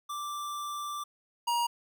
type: tone pair in turn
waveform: square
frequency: 1174.7 / 947.7 Hz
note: D6 / A#5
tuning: 0 / +28 cents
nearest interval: major third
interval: 372 cents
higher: first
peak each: -35 / -27 dBFS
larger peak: second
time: 0.09-1.04 / 1.47-1.67 s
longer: first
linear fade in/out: 10 ms
effects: none